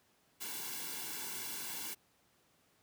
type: noise with comb filter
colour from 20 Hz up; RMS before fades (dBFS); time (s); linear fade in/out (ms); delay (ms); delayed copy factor
white; -42; 0.4-1.95; 20; 1.6; -0.75
effects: pink hiss -71 dBFS RMS until 2.82 s + high-pass 100 Hz 12 dB/octave